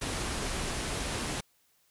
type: low-pass noise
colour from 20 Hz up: pink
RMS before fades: -34 dBFS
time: 0.01-1.41 s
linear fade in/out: 10 ms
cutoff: 11000 Hz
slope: 96 dB/octave
effects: white hiss -69 dBFS RMS until 1.9 s

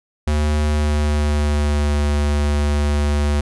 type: tone with pitch glide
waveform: square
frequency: 75.2 to 73.14 Hz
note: D2 to D2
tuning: +42 to -7 cents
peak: -16 dBFS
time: 0.27-3.41 s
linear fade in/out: 5 ms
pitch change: -49 cents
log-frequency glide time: 0.55-1.97 s
effects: resampled to 24000 Hz

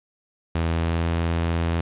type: tone with pitch glide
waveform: sawtooth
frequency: 82.41 to 83.66 Hz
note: E2 to E2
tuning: 0 to +26 cents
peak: -17 dBFS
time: 0.55-1.81 s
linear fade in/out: 5 ms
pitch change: +26 cents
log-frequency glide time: 0.66-1.08 s
effects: resampled to 8000 Hz + 8-bit

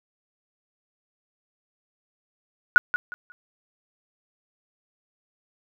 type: tone with echo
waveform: sine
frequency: 1458 Hz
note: F#6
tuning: 26 cents flat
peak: -8 dBFS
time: 2.76-2.78 s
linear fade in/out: 0 ms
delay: 180 ms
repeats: 3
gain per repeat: -12 dB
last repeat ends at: 3.32 s
effects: none

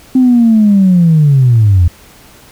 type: linear sweep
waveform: sine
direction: down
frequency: 261.7 to 82.41 Hz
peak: -3 dBFS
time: 0.15-1.88 s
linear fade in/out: 5 ms
effects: tanh soft clip ceiling 0 dBFS + pink hiss -40 dBFS RMS until 2.51 s

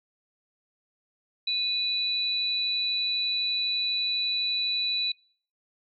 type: tone pair together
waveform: sine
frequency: 2489 / 3956 Hz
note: D#7 / B7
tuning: 0 / +2 cents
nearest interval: minor sixth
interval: 802 cents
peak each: -33 / -25 dBFS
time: 1.47-5.12 s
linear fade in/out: 5 ms
effects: noise-tail reverb RT60 0.5 s tail -26 dB re dry

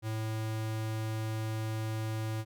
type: tone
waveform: square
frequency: 110 Hz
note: A2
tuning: in tune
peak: -33 dBFS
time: 0.02-2.45 s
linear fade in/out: 50 ms
effects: none

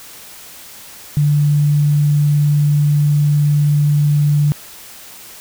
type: tone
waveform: sine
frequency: 146.83 Hz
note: D3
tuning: in tune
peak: -10 dBFS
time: 1.17-4.52 s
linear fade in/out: 0 ms
effects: white hiss -37 dBFS RMS until 5.4 s

